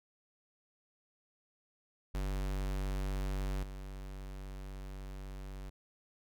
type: tone with level steps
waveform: square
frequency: 48.13 Hz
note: G1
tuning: 31 cents flat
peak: -34 / -43 dBFS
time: 2.14-5.7 s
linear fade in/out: 10 ms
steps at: 3.63 s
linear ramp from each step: 5 ms
effects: none